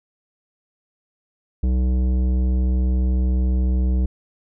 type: tone with tanh clipping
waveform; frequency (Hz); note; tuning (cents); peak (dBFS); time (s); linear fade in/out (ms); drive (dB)
sine; 63; B1; +35; -18; 1.63-4.06; 5; 13
effects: none